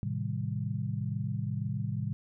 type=chord; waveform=sine; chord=A half-diminished seventh; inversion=none; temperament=just; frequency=110 / 132 / 158.4 / 198 Hz; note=A2 / C3 / Eb3 / G3; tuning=0 / +16 / +31 / +18 cents; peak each=-34 / -35 / -38 / -38 dBFS; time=0.03-2.13 s; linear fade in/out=0 ms; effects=none